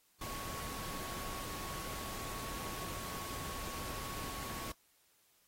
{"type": "tone in noise", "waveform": "sine", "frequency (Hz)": 1108.7, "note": "C#6", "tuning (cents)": 0, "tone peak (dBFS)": -47, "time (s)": [0.21, 4.72], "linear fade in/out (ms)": 5, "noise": "pink", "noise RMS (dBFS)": -44, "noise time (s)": [0.21, 4.72], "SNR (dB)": -6, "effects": ["white hiss -71 dBFS RMS until 5.47 s", "AAC 48 kbps"]}